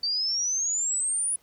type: exponential sweep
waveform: sine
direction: up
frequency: 4578 to 9956 Hz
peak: -24 dBFS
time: 0.03-1.36 s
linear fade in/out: 5 ms
effects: pink hiss -62 dBFS RMS until 1.42 s + high-pass 80 Hz 12 dB/octave